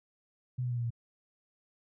sine tone with pitch steps, 125.8 / 123.5 / 121.23 / 119.01 / 116.83 Hz, B2 / B2 / B2 / A#2 / A#2, +32 / 0 / -32 / +36 / +4 cents, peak -30 dBFS, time 0.58-0.905 s, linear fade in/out 10 ms, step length 65 ms, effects none

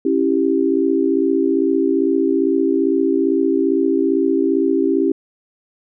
sine chord, C# diminished, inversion none, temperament equal with one note detuned, 274.3 / 329.6 / 392 Hz, C#4 / E4 / G4, -18 / 0 / 0 cents, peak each -18 dBFS, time 0.05-5.12 s, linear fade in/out 5 ms, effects none

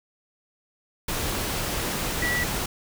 sine tone in noise, 1949 Hz, B6, 23 cents flat, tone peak -24 dBFS, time 2.22-2.44 s, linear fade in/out 5 ms, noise pink, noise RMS -28 dBFS, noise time 1.08-2.66 s, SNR +1 dB, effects none

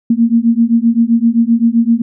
sine beating tone pair, 227.9 / 235.6 Hz, A#3 / A#3, -39 / +19 cents, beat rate 7.7 Hz, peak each -11 dBFS, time 0.1-2.02 s, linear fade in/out 5 ms, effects none

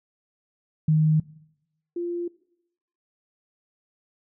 sine tone pair in turn, 155.56 / 346.8 Hz, D#3 / F4, 0 / -12 cents, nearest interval octave + major second, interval 1388 cents, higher second, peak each -16 / -26 dBFS, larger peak first, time 0.88-1.2 / 1.96-2.28 s, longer neither, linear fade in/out 5 ms, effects noise-tail reverb RT60 0.8 s tail -21 dB re dry

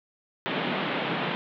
pink band-pass noise, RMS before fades -29 dBFS, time 0.46-1.35 s, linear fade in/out 0 ms, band 150 to 3600 Hz, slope 48 dB/octave, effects none

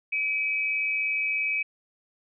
sine tone pair together, 2317 / 2534 Hz, D7 / D#7, -24 / +31 cents, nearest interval major second, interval 155 cents, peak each -27 dBFS, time 0.12-1.63 s, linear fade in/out 10 ms, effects none

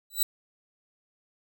5% pulse tone with exponential growth, 3951 Hz, B7, in tune, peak -10 dBFS, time 0.1-0.23 s, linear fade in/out 5 ms, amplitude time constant 28 ms, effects none

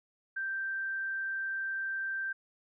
sine tone, 1568 Hz, G6, in tune, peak -32 dBFS, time 0.36-2.33 s, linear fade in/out 10 ms, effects none

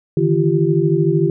sine tone cluster, 148.3 / 161.4 / 342.5 / 390.3 Hz, D3 / E3 / F4 / G4, +17 / -36 / -34 / -8 cents, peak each -18 dBFS, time 0.17-1.3 s, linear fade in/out 2 ms, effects none

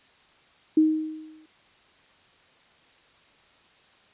sine tone with exponential decay, 312.8 Hz, D#4, 9 cents sharp, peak -13 dBFS, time 0.77-1.46 s, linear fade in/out 5 ms, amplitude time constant 150 ms, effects white hiss -58 dBFS RMS until 4.13 s + resampled to 8000 Hz

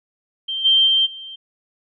sine tone with level steps, 3145 Hz, G7, 5 cents sharp, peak -22 / -11 / -13 / -32 dBFS, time 0.48-1.36 s, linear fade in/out 10 ms, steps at 0.64 / 0.86 / 1.05 s, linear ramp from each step 20 ms, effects none

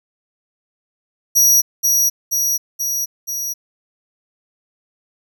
sawtooth tone with echo, 5780 Hz, F#8, 41 cents flat, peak -7 dBFS, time 1.35-1.62 s, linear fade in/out 20 ms, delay 480 ms, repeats 4, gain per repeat -3 dB, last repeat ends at 3.54 s, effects none

